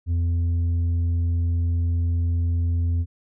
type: tone with tanh clipping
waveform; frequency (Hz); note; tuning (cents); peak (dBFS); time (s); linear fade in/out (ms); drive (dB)
sine; 85; F2; -46; -20; 0.06-3.06; 50; 4
effects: none